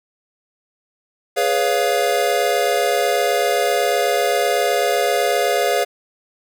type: chord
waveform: square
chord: C# dominant seventh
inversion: second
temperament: equal with one note detuned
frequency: 415.3 / 493.9 / 561.8 / 698.5 Hz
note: G#4 / B4 / C#5 / E#5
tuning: 0 / 0 / +23 / 0 cents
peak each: -23 / -23 / -22 / -21 dBFS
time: 1.36-5.85 s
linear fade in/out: 20 ms
effects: none